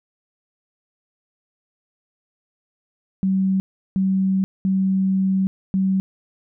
sine tone bursts at uneven times, 190.9 Hz, G3, 46 cents flat, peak -16 dBFS, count 4, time 3.23-3.6 / 3.96-4.44 / 4.65-5.47 / 5.74-6 s, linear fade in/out 0 ms, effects none

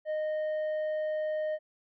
sine tone with tanh clipping, 617 Hz, D#5, 15 cents flat, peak -30 dBFS, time 0.05-1.59 s, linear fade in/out 50 ms, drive 5 dB, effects none

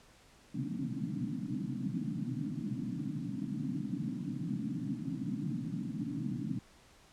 white band-pass noise, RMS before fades -37 dBFS, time 0.54-6.59 s, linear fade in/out 5 ms, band 120 to 300 Hz, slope 96 dB/octave, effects pink hiss -61 dBFS RMS until 7.12 s + low-pass 9000 Hz 12 dB/octave

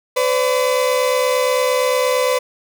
35% pulse tone pair together, 506 / 574.7 Hz, B4 / D5, +42 / -38 cents, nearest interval major second, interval 220 cents, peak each -14 / -19 dBFS, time 0.16-2.39 s, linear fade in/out 10 ms, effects none

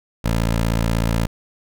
15% pulse tone, 56.4 Hz, A1, 44 cents sharp, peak -11 dBFS, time 0.24-1.27 s, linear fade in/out 10 ms, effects none

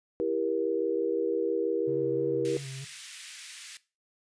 sine chord, E diminished, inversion none, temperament just, 329.6 / 395.6 / 474.7 Hz, E4 / G4 / Bb4, 0 / +16 / +31 cents, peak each -32 / -31 / -29 dBFS, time 0.2-2.57 s, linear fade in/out 0 ms
triangle tone with vibrato, 136.1 Hz, C#3, 31 cents flat, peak -35 dBFS, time 1.87-2.85 s, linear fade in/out 10 ms, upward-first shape square, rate 3.2 Hz, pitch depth 34 cents each way
pink high-pass noise, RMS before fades -44 dBFS, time 2.45-3.77 s, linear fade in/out 0 ms, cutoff 1900 Hz, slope 24 dB/octave
effects noise-tail reverb RT60 0.3 s tail -18 dB re dry + resampled to 22050 Hz

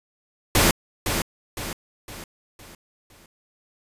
pink noise with echo, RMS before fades -17 dBFS, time 0.55-0.71 s, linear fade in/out 2 ms, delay 510 ms, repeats 5, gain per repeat -7 dB, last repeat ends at 3.26 s, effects resampled to 32000 Hz

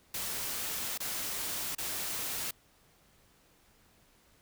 white noise with dropouts, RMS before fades -36 dBFS, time 0.14-2.51 s, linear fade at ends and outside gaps 5 ms, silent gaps 0.977-1.002 / 1.751-1.782 s, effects pink hiss -65 dBFS RMS until 4.41 s

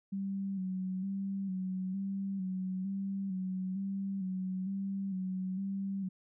sine tone with vibrato, 191 Hz, G3, 45 cents flat, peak -33 dBFS, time 0.12-6.09 s, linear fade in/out 10 ms, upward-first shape square, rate 1.1 Hz, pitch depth 41 cents each way, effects none

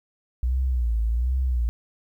sine tone with vibrato, 60 Hz, B1, 49 cents flat, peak -20 dBFS, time 0.43-1.69 s, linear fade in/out 0 ms, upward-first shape sine, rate 1.3 Hz, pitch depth 140 cents each way, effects 10-bit

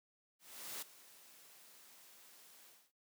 white noise with ADSR envelope, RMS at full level -44 dBFS, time 0.39-2.92 s, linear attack 430 ms, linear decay 9 ms, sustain -17 dB, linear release 250 ms, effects noise-tail reverb RT60 0.2 s tail -21 dB re dry + high-pass 200 Hz 12 dB/octave

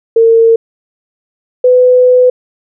sine tone pair in turn, 455.5 / 501.4 Hz, A#4 / B4, -40 / +26 cents, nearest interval major second, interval 166 cents, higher second, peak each -3 dBFS, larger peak neither, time 0.16-0.56 / 1.64-2.3 s, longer second, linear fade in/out 5 ms, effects none

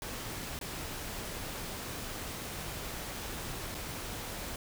pink noise with dropouts, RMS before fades -40 dBFS, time 0.02-4.56 s, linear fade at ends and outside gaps 1 ms, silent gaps 0.59-0.612 / 3.745-3.749 s, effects none

